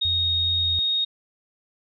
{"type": "tone", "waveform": "sine", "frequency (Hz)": 3729, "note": "A#7", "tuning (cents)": 0, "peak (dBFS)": -20, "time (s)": [0.01, 1.05], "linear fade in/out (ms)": 10}
{"type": "tone with vibrato", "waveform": "sine", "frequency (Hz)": 86.3, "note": "F2", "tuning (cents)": -20, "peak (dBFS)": -29, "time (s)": [0.05, 0.79], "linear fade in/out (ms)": 0, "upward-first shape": "sine", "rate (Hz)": 2.6, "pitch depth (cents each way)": 20}
{"effects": []}